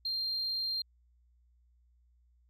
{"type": "tone", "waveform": "sine", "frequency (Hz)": 4186, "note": "C8", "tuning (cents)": 0, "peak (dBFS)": -30, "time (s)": [0.05, 0.82], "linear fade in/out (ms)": 5, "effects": ["tanh soft clip ceiling -28 dBFS", "added 60 Hz sine -64 dBFS peak until 2.49 s"]}